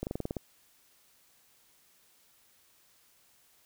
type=slowing click train; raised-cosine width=2 ms; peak=-20 dBFS; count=8; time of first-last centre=0.03-0.368 s; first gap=39 ms; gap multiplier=1.07; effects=white hiss -65 dBFS RMS until 3.65 s